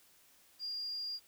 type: tone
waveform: sine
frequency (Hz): 4811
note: D8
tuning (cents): +41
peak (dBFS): -37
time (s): 0.59-1.2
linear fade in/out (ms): 50
effects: white hiss -65 dBFS RMS until 1.27 s